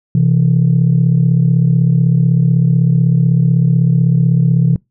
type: tone pair together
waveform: sine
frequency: 129.22 / 165.2 Hz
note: C3 / E3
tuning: -21 / +4 cents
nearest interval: major third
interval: 425 cents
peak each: -10 dBFS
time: 0.15-4.76 s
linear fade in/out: 2 ms
effects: noise-tail reverb RT60 0.2 s tail -26 dB re dry + tanh soft clip ceiling -3 dBFS